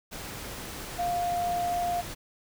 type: tone in noise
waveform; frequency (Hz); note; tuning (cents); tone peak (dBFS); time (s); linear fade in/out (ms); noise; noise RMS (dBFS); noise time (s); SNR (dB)
sine; 702; F5; +9; -26; 0.98-2.02; 20; pink; -39; 0.11-2.15; +10
effects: none